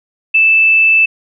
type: tone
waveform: sine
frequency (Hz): 2637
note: E7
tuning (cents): 0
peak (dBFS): -6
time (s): 0.34-1.06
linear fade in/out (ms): 10
effects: none

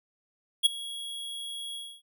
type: tone with ADSR envelope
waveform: square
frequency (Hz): 3322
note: G#7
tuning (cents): 0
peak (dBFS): -16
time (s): 0.63-2.02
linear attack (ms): 28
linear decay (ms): 13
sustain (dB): -20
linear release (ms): 270
effects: none

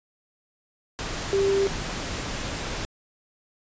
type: tone in noise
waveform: sine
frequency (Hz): 393.4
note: G4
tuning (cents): +6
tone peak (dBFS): -19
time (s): 1.33-1.67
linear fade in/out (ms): 0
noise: pink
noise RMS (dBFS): -31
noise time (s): 0.99-2.85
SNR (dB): +9
effects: resampled to 16000 Hz

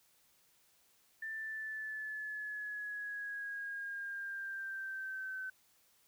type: linear sweep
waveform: sine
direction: down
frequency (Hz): 1780 to 1524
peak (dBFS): -39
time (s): 1.22-5.5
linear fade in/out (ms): 5
effects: white hiss -70 dBFS RMS until 6.07 s

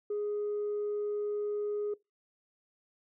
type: tone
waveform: sine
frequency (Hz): 415.3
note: G#4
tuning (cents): 0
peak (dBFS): -29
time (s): 0.1-1.94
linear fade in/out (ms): 5
effects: noise-tail reverb RT60 0.2 s tail -22 dB re dry + tanh soft clip ceiling -28 dBFS

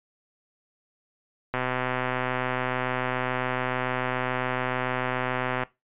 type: click train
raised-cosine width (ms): 0.5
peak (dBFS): -12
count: 521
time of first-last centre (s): 1.54-5.634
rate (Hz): 127
effects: noise-tail reverb RT60 0.2 s tail -18 dB re dry + resampled to 8000 Hz

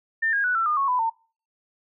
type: tone with pitch steps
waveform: sine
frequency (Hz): 1800 / 1631.6 / 1479 / 1340.7 / 1215.3 / 1101.6 / 998.6 / 905.2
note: A6 / G#6 / F#6 / E6 / D#6 / C#6 / B5 / A5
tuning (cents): +39 / -31 / -1 / +29 / -41 / -11 / +19 / +49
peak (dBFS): -20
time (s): 0.22-1.1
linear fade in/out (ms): 10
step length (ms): 110
effects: noise-tail reverb RT60 0.4 s tail -25 dB re dry

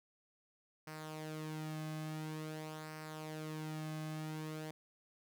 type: tone with flanger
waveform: sawtooth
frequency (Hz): 155.56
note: D#3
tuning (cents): 0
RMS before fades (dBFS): -44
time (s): 0.87-4.71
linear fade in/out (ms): 5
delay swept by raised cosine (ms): 0.28 to 2.18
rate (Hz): 0.48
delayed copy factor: -0.55
effects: none

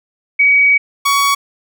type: tone pair in turn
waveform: sine / sawtooth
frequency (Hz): 2264 / 1123.5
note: C#7 / C#6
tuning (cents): +36 / +23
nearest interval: octave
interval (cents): 1213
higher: first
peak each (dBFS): -7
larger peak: neither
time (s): 0.39-0.78 / 1.05-1.35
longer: first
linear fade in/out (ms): 10
effects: none

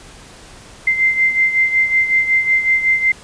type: beating tone pair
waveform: sine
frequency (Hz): 2082 / 2087.4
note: C7 / C7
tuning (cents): -9 / -5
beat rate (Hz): 5.4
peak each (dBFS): -13 / -19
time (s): 0.87-3.12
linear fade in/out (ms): 5
effects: pink hiss -40 dBFS RMS until 3.23 s + resampled to 22050 Hz

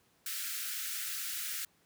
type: high-pass noise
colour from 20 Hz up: white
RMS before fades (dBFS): -38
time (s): 0.26-1.65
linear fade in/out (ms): 2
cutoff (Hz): 1300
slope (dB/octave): 96
effects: pink hiss -69 dBFS RMS until 1.85 s + high-pass 100 Hz 12 dB/octave

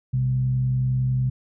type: tone with frequency modulation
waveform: sine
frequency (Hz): 128.4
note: C3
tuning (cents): -32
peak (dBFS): -19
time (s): 0.13-1.3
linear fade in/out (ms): 10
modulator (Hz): 71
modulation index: 0.3
effects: none

